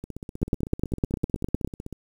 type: two click trains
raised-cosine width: 3 ms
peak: -22 / -9 dBFS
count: 31 / 13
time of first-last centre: 0.04-1.927 / 0.43-1.647 s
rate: 15.9 / 9.86 Hz
effects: 8-bit